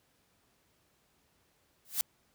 blue noise with exponential growth, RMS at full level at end -26 dBFS, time 1.85-2.01 s, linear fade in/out 0 ms, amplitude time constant 34 ms, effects pink hiss -71 dBFS RMS until 2.34 s + high-pass 60 Hz 12 dB/octave

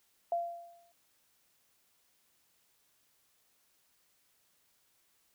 sine tone with exponential decay, 687 Hz, F5, 29 cents flat, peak -27 dBFS, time 0.32-0.92 s, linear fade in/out 2 ms, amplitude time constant 130 ms, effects white hiss -72 dBFS RMS until 5.34 s

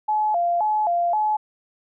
sine tone with vibrato, 769 Hz, G5, 33 cents flat, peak -18 dBFS, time 0.08-1.37 s, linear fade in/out 10 ms, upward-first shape square, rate 1.9 Hz, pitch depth 180 cents each way, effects none

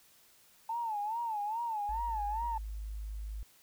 sine tone with vibrato, 880 Hz, A5, in tune, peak -32 dBFS, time 0.69-2.58 s, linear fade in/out 5 ms, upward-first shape sine, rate 2.4 Hz, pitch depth 130 cents each way
sine tone, 52.3 Hz, G#1, 13 cents sharp, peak -37 dBFS, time 1.89-3.43 s, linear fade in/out 0 ms
effects tanh soft clip ceiling -24 dBFS + white hiss -63 dBFS RMS until 3.62 s

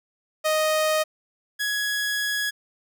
sawtooth tone pair in turn, 622.3 / 1672.9 Hz, D#5 / G#6, 0 / +12 cents, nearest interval octave + perfect fourth, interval 1712 cents, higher second, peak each -16 / -20 dBFS, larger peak first, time 0.44-1.04 / 1.59-2.51 s, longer second, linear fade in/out 20 ms, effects none

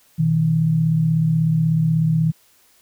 sine tone pair together, 123.64 / 160 Hz, B2 / D#3, +2 / +49 cents, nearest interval major third, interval 447 cents, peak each -23 / -15 dBFS, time 0.18-2.32 s, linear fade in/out 20 ms, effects white hiss -56 dBFS RMS until 2.81 s

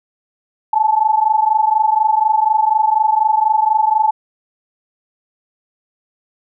sine tone pair together, 855.9 / 880 Hz, A5 / A5, -48 / 0 cents, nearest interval unison, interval 48 cents, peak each -14 dBFS, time 0.73-4.11 s, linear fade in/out 5 ms, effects none

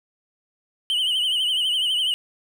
triangle tone with vibrato, 3008 Hz, F#7, 28 cents sharp, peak -18 dBFS, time 0.9-2.14 s, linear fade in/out 0 ms, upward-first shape triangle, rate 12 Hz, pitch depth 100 cents each way, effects none

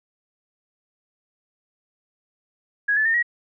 sine tone with pitch steps, 1661.2 / 1738.8 / 1819.9 / 1904.9 Hz, G#6 / A6 / A#6 / A#6, 0 / -21 / -42 / +37 cents, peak -17 dBFS, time 2.88-3.228 s, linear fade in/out 10 ms, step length 87 ms, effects none

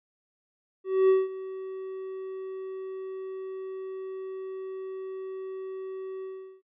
triangle tone with ADSR envelope, 380 Hz, F#4, 46 cents sharp, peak -14 dBFS, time 0.84-6.62 s, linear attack 250 ms, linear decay 190 ms, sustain -18 dB, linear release 390 ms, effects noise-tail reverb RT60 0.1 s tail -26 dB re dry + resampled to 8000 Hz

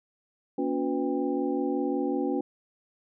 sine tone cluster, 236.3 / 281.7 / 360.2 / 498.1 / 797 Hz, A#3 / C#4 / F#4 / B4 / G5, +24 / +28 / -46 / +15 / +28 cents, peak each -34 / -28 / -31 / -34 / -37 dBFS, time 0.58-2.41 s, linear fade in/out 5 ms, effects none

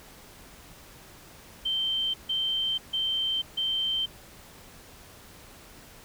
sine tone bursts, 3120 Hz, G7, 9 cents flat, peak -25 dBFS, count 4, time 1.65-4.06 s, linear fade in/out 10 ms, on 490 ms, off 150 ms, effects pink hiss -50 dBFS RMS until 6.04 s

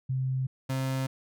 sine / 35% pulse tone pair in turn, 130.81 / 132.48 Hz, C3 / C3, 0 / +22 cents, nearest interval unison, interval 22 cents, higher second, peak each -26 dBFS, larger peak neither, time 0.09-0.47 / 0.69-1.07 s, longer neither, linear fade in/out 10 ms, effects none

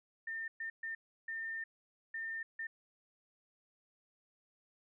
sine tone bursts at uneven times, 1808 Hz, A6, 47 cents sharp, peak -38 dBFS, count 6, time 0.27-0.48 / 0.6-0.7 / 0.83-0.95 / 1.28-1.64 / 2.14-2.43 / 2.59-2.67 s, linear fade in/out 5 ms, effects none

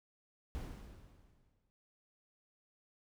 brown noise with exponential decay, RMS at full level -41 dBFS, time 0.55-1.7 s, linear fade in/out 0 ms, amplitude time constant 250 ms, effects none

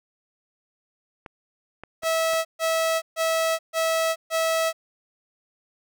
clicks, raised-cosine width 0.5 ms, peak -23 dBFS, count 4, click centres 1.262 / 1.836 / 2.034 / 2.335 s
sawtooth tone bursts, 650 Hz, E5, 24 cents flat, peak -17 dBFS, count 5, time 2.02-4.73 s, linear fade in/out 50 ms, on 430 ms, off 140 ms
effects none

